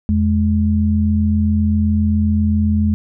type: tone pair together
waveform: sine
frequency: 83.9 / 211.4 Hz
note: E2 / G#3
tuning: +31 / +31 cents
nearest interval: octave + major third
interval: 1600 cents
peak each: -15 dBFS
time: 0.09-2.94 s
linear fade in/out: 0 ms
effects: none